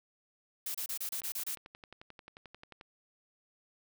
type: noise bursts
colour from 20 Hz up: blue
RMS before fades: -37 dBFS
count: 8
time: 0.66-1.551 s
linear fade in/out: 5 ms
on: 86 ms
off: 29 ms
type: click train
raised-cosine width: 0.3 ms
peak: -33 dBFS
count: 20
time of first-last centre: 1.13-2.811 s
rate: 11.3 Hz
effects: none